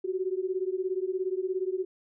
sine beating tone pair, 366.7 / 383.7 Hz, F#4 / G4, -15 / -37 cents, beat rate 17 Hz, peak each -30 / -31 dBFS, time 0.04-1.85 s, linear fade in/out 10 ms, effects none

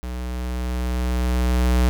square tone with level ramp, 61.74 Hz, B1, in tune, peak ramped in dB -28 to -15 dBFS, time 0.03-1.89 s, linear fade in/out 0 ms, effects none

